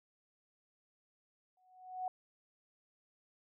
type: tone with exponential growth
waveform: sine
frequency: 740 Hz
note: F#5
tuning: in tune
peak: -33 dBFS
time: 1.57-2.08 s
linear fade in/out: 2 ms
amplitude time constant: 110 ms
effects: none